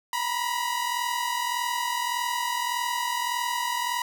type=tone pair together; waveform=sawtooth; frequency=949.3 / 991 Hz; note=A#5 / B5; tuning=+31 / +6 cents; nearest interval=minor second; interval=75 cents; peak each=-25 dBFS; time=0.13-4.02 s; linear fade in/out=2 ms; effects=none